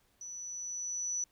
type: tone with level ramp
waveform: sine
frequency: 5940 Hz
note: F#8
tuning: 6 cents sharp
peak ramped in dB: -42 to -31 dBFS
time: 0.21-1.24 s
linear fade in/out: 2 ms
effects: pink hiss -71 dBFS RMS until 1.31 s